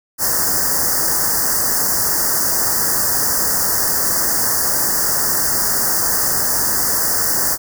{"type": "band-stop noise", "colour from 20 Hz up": "white", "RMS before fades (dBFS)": -17, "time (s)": [0.18, 7.58], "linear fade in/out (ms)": 50, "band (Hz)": [1900, 4700], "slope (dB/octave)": 96, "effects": []}